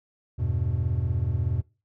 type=chord; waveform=triangle; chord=E minor; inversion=none; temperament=just; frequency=82.41 / 98.89 / 123.61 Hz; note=E2 / G2 / B2; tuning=0 / +16 / +2 cents; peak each=-26 dBFS; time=0.38-1.62 s; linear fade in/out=20 ms; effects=noise-tail reverb RT60 0.3 s tail -22 dB re dry